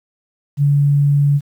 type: tone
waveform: sine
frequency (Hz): 143.1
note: D3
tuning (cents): -45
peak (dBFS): -10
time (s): 0.57-1.41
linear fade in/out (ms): 50
effects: 8-bit